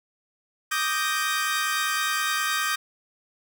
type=chord; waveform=sawtooth; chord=Eb major seventh; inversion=third; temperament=equal; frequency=1174.7 / 1244.5 / 1568 / 1864.7 Hz; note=D6 / Eb6 / G6 / Bb6; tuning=0 / 0 / 0 / 0 cents; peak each=-28 / -25 / -24 / -27 dBFS; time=0.71-2.76 s; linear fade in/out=10 ms; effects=none